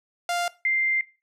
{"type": "tone pair in turn", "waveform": ["sawtooth", "sine"], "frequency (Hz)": [698.5, 2093], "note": ["F5", "C7"], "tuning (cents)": [0, 0], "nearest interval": "octave + perfect fifth", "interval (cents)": 1900, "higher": "second", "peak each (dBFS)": -20, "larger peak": "neither", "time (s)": [[0.29, 0.48], [0.65, 1.01]], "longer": "second", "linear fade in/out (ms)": 2, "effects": ["noise-tail reverb RT60 0.3 s tail -19 dB re dry", "low-pass 11000 Hz 12 dB/octave"]}